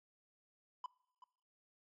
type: tone with echo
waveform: triangle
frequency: 1000 Hz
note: B5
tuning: 21 cents sharp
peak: -38 dBFS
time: 0.84-0.86 s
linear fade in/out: 2 ms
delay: 380 ms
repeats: 1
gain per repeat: -15 dB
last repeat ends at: 1.24 s
effects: noise-tail reverb RT60 0.7 s tail -23 dB re dry + MP3 32 kbps